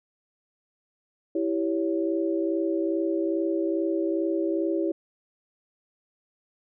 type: chord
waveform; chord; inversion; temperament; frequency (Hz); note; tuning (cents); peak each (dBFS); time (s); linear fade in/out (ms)
sine; C# diminished; first; equal with one note detuned; 329.6 / 392 / 559.8; E4 / G4 / C#5; 0 / 0 / +17; -25 / -29 / -31; 1.35-4.92; 5
effects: none